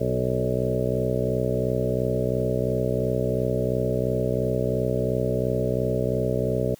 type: harmonic tone with a mistuned harmonic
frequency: 62.9 Hz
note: B1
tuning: 32 cents sharp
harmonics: 1 / 2 / 3 / 4 / 5 / 6 / 7 / 8 / 9 / 10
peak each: -35 / -27 / -31 / -32 / -38 / -32 / -28 / -35 / -29 / -32 dBFS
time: 0-6.75 s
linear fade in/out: 10 ms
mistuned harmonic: 6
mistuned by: -16 cents
effects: white hiss -54 dBFS RMS until 6.79 s